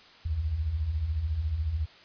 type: beating tone pair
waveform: sine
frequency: 66.4 / 80.4 Hz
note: C2 / E2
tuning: +26 / -43 cents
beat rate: 14 Hz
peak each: -35 / -27 dBFS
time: 0.25-1.86 s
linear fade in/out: 10 ms
effects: white hiss -53 dBFS RMS until 2.04 s + resampled to 11025 Hz